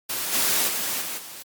white noise with level steps, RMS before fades -28 / -22 / -27 / -31 / -39 dBFS, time 0.09-1.43 s, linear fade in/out 10 ms, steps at 0.32 / 0.67 / 1 / 1.17 s, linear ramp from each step 20 ms, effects high-pass 150 Hz 12 dB/octave + Opus 48 kbps

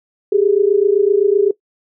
sine tone pair together, 392 / 419.8 Hz, G4 / G#4, 0 / +19 cents, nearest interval minor second, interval 119 cents, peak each -13 dBFS, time 0.32-1.51 s, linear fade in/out 5 ms, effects noise-tail reverb RT60 0.1 s tail -19 dB re dry

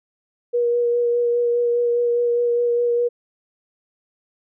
sine tone with vibrato, 478.1 Hz, A#4, 44 cents sharp, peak -16 dBFS, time 0.53-3.09 s, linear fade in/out 20 ms, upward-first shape sine, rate 4.9 Hz, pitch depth 14 cents each way, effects none

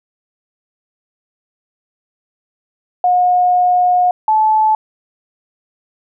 sine tone pair in turn, 721 / 867.6 Hz, F#5 / A5, -45 / -25 cents, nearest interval minor third, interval 320 cents, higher second, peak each -9 dBFS, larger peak neither, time 3.04-4.11 / 4.28-4.75 s, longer first, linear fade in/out 2 ms, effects none

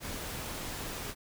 pink noise, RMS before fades -39 dBFS, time 0-1.15 s, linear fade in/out 50 ms, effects none

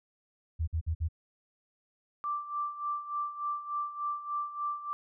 sine tone bursts, 81 Hz, E2, 30 cents flat, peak -27 dBFS, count 4, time 0.59-1.087 s, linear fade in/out 20 ms, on 86 ms, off 51 ms
sine tone with tremolo, 1174.7 Hz, D6, in tune, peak -29 dBFS, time 2.24-4.93 s, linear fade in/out 0 ms, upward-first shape sine, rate 3.4 Hz, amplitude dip 75%
effects none

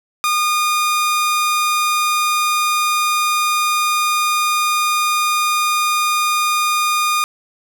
sawtooth tone, 1220 Hz, D#6, 34 cents flat, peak -11 dBFS, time 0.24-7.24 s, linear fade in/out 0 ms, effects none

